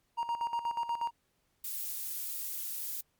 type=tone with tremolo; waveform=triangle; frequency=938 Hz; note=A#5; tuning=11 cents sharp; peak=-27 dBFS; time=0.17-1.11 s; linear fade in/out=20 ms; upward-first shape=square; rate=8.3 Hz; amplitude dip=70%
type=noise; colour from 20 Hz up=violet; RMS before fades=-37 dBFS; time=1.64-3.01 s; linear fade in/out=5 ms
effects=pink hiss -75 dBFS RMS until 3.19 s + MP3 96 kbps